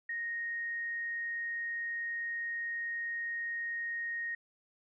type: tone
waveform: sine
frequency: 1864.7 Hz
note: A#6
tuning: in tune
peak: -34 dBFS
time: 0.09-4.35 s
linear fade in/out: 5 ms
effects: none